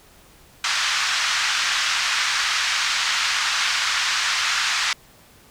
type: band-pass noise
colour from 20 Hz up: pink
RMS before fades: -22 dBFS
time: 0.64-4.93 s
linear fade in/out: 2 ms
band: 1200 to 6300 Hz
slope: 24 dB/octave
effects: pink hiss -51 dBFS RMS until 5.5 s